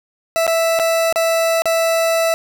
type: tone with dropouts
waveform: 40% pulse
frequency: 659.3 Hz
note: E5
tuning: in tune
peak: -13 dBFS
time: 0.36-2.34 s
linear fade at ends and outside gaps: 0 ms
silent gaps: 0.467-0.477 / 0.79-0.797 / 1.126-1.159 / 1.62-1.656 s
effects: none